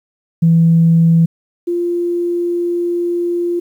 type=tone pair in turn; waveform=sine; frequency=165.5 / 347.4 Hz; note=E3 / F4; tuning=+7 / -9 cents; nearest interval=octave + minor second; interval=1284 cents; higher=second; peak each=-6 / -14 dBFS; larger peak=first; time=0.42-1.26 / 1.67-3.6 s; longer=second; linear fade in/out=10 ms; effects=tanh soft clip ceiling -2 dBFS + 8-bit